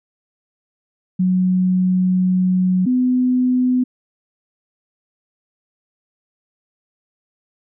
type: tone pair in turn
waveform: sine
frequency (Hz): 184 / 252.1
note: F#3 / B3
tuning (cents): -9 / +36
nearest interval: perfect fourth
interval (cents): 545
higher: second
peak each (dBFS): -13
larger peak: neither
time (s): 1.19-2.86 / 2.86-3.84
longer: first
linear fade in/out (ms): 10
effects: none